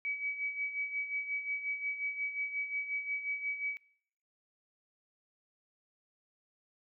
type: tone with tremolo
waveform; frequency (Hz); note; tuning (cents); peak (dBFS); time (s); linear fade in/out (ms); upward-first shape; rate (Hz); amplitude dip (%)
sine; 2278; C#7; +47; -31; 0.05-3.77; 0; sine; 5.6; 65
effects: noise-tail reverb RT60 0.7 s tail -23 dB re dry